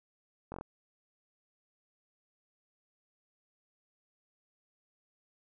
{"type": "slowing click train", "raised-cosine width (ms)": 1, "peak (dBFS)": -27, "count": 5, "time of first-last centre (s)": [0.52, 0.611], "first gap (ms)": 21, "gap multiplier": 1.05, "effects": []}